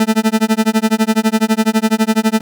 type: tone with tremolo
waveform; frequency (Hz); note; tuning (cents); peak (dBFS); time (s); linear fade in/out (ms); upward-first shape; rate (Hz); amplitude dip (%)
40% pulse; 220; A3; 0; -7; 0-2.41; 2; sine; 12; 100
effects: none